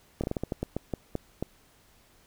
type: slowing click train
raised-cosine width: 2 ms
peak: -16 dBFS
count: 12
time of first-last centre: 0.21-1.426 s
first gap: 27 ms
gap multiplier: 1.26
effects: pink hiss -61 dBFS RMS until 2.26 s